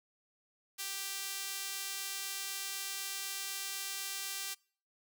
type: tone with high-pass filter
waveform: sawtooth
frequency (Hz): 392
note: G4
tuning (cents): 0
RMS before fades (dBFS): -40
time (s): 0.78-4.55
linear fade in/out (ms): 20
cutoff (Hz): 3300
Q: 0.51
effects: noise-tail reverb RT60 0.5 s tail -26 dB re dry